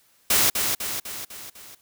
white noise with echo, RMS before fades -19 dBFS, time 0.3-0.5 s, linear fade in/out 5 ms, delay 250 ms, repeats 5, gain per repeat -5 dB, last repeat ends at 1.75 s, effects white hiss -61 dBFS RMS until 1.81 s

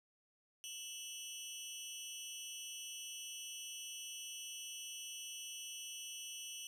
20% pulse tone with amplitude modulation, 2960 Hz, F#7, in tune, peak -36 dBFS, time 0.64-6.67 s, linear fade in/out 0 ms, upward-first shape sine, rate 295 Hz, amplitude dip 100%, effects none

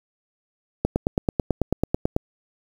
click train, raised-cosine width 2 ms, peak -6 dBFS, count 13, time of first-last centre 0.85-2.164 s, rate 9.13 Hz, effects 7-bit

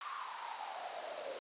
pink noise with high-pass filter sweep, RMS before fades -44 dBFS, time 0.01-1.39 s, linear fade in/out 2 ms, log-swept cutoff 1200 to 520 Hz, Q 7.6, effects resampled to 8000 Hz

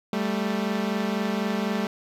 sawtooth tone pair together, 196 / 220 Hz, G3 / A3, 0 / 0 cents, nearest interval major second, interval 200 cents, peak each -23 dBFS, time 0.13-1.87 s, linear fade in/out 2 ms, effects low-pass 5000 Hz 12 dB/octave + 9-bit

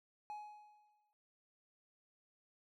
triangle tone with exponential decay, 840 Hz, G#5, 19 cents sharp, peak -40 dBFS, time 0.3-1.13 s, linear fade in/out 0 ms, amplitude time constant 180 ms, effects none

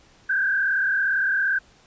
sine tone with frequency modulation, 1575 Hz, G6, 8 cents sharp, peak -19 dBFS, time 0.29-1.59 s, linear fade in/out 10 ms, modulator 37.6 Hz, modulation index 1.7, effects pink hiss -55 dBFS RMS until 1.86 s + resampled to 16000 Hz

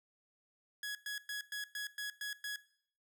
sawtooth tone bursts, 1675 Hz, G#6, 14 cents sharp, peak -35 dBFS, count 8, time 0.83-2.56 s, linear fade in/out 2 ms, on 120 ms, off 110 ms, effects noise-tail reverb RT60 0.6 s tail -18 dB re dry

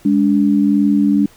sine tone pair together, 205.9 / 288 Hz, G#3 / D4, -15 / -34 cents, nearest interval tritone, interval 581 cents, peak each -13 dBFS, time 0.05-1.26 s, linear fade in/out 5 ms, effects pink hiss -47 dBFS RMS until 1.36 s

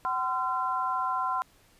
sine tone cluster, 756 / 1029 / 1362 Hz, F#5 / C6 / F6, +37 / -29 / -44 cents, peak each -33 / -28 / -33 dBFS, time 0.05-1.42 s, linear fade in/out 0 ms, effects pink hiss -61 dBFS RMS until 1.79 s + resampled to 32000 Hz

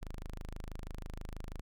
sawtooth tone, 26.18 Hz, G#0, 15 cents sharp, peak -37 dBFS, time 0.01-1.61 s, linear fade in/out 10 ms, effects none

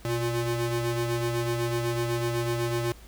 35% pulse ring-modulated tone, 236 Hz, A#3, 22 cents sharp, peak -21 dBFS, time 0.05-2.92 s, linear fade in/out 0 ms, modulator 114 Hz, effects added 55 Hz sine -47 dBFS peak until 3.07 s + pink hiss -53 dBFS RMS until 3.07 s

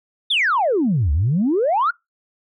sine exponential two-way sweep, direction down then up, 3729 to 68.1 to 1476 Hz, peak -14 dBFS, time 0.3-1.91 s, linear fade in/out 10 ms, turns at 1.12 s, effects noise-tail reverb RT60 0.2 s tail -26 dB re dry + tanh soft clip ceiling -11 dBFS

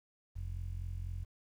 sawtooth tone with low-pass filter, 44.02 Hz, F1, 14 cents sharp, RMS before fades -40 dBFS, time 0.35-1.25 s, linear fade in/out 20 ms, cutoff 92 Hz, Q 2.7, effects 11-bit

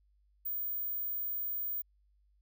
sine tone, 15060 Hz, A#9, 16 cents sharp, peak -33 dBFS, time 0.45-1.82 s, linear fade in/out 10 ms, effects added 50 Hz sine -66 dBFS peak until 2.41 s

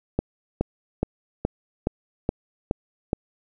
click train, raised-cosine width 2 ms, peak -8 dBFS, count 8, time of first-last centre 0.19-3.131 s, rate 2.38 Hz, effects none

